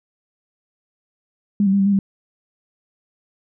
sine tone with pitch steps, 203.7 / 192.8 / 199.3 / 194.6 / 201.7 / 195.6 Hz, G#3 / G3 / G3 / G3 / G3 / G3, -33 / -28 / +29 / -12 / +50 / -4 cents, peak -13 dBFS, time 1.6-1.99 s, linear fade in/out 2 ms, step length 65 ms, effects none

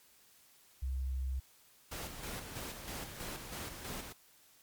sine tone, 65.41 Hz, C2, in tune, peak -33 dBFS, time 0.82-1.4 s, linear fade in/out 10 ms
pink noise with tremolo, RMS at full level -42 dBFS, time 1.91-4.13 s, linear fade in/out 10 ms, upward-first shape square, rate 3.1 Hz, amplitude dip 45%
effects white hiss -64 dBFS RMS until 4.62 s + MP3 96 kbps

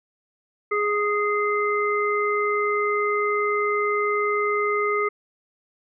harmonic tone, 415.3 Hz, G#4, in tune, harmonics 1 / 3 / 5, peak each -23 / -24 / -27 dBFS, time 0.71-5.09 s, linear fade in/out 10 ms, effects none

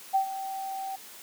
sine tone with ADSR envelope, 774 Hz, G5, 22 cents flat, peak -19 dBFS, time 0.13-0.96 s, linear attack 23 ms, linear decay 99 ms, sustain -13 dB, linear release 9 ms, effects white hiss -47 dBFS RMS until 1.22 s + high-pass 200 Hz 12 dB/octave

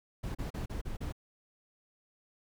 brown noise bursts, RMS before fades -37 dBFS, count 6, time 0.23-1.125 s, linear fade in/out 10 ms, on 120 ms, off 35 ms, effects none

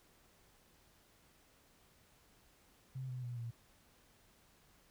sine tone with pitch steps, 130.9 / 126.15 / 121.57 / 117.16 Hz, C3 / B2 / B2 / A#2, +1 / +37 / -27 / +9 cents, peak -40 dBFS, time 2.95-3.51 s, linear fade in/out 10 ms, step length 140 ms, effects pink hiss -68 dBFS RMS until 4.9 s

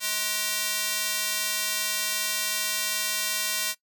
square tone with high-pass filter, 211.3 Hz, G#3, 30 cents sharp, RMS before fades -28 dBFS, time 0-3.75 s, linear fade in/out 50 ms, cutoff 2800 Hz, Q 0.51, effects noise-tail reverb RT60 0.1 s tail -20 dB re dry

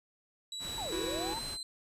35% pulse tone with pitch glide, 3918 to 4080 Hz, B7 to C8, -15 to -44 cents, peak -37 dBFS, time 0.52-1.63 s, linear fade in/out 2 ms, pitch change +71 cents, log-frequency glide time 1.14-1.44 s
pink noise, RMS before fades -44 dBFS, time 0.59-1.58 s, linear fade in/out 50 ms
sine linear two-way sweep, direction down then up, 932.3 to 327.5 to 932.3 Hz, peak -38 dBFS, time 0.78-1.39 s, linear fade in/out 0 ms, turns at 0.94 s
square chord, E suspended second, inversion none, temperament equal, 329.6 / 370 / 493.9 Hz, E4 / F#4 / B4, 0 / 0 / 0 cents, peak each -39 / -42 / -44 dBFS, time 0.92-1.34 s, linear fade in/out 5 ms
effects resampled to 32000 Hz

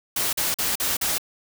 white noise bursts, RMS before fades -24 dBFS, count 5, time 0.16-1.182 s, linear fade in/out 5 ms, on 170 ms, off 43 ms, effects none

